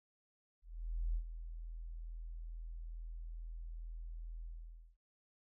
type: tone with ADSR envelope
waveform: sine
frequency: 41.15 Hz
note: E1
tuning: 2 cents flat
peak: -32 dBFS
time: 0.62-4.97 s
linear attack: 530 ms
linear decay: 80 ms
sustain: -11 dB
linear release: 520 ms
effects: none